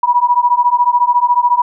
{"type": "beating tone pair", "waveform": "sine", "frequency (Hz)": [965, 979], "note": ["B5", "B5"], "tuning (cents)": [-40, -15], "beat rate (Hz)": 14, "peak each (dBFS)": -12, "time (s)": [0.03, 1.62], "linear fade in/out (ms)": 5, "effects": []}